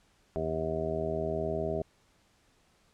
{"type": "harmonic tone", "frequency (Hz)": 79.8, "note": "D#2", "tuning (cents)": 44, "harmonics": [1, 2, 3, 4, 5, 6, 7, 8, 9], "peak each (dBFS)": [-40, -38, -41, -43, -34, -44, -43, -34, -44], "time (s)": [0.36, 1.82], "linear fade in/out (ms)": 0, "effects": ["pink hiss -67 dBFS RMS until 2.93 s", "low-pass 9000 Hz 12 dB/octave"]}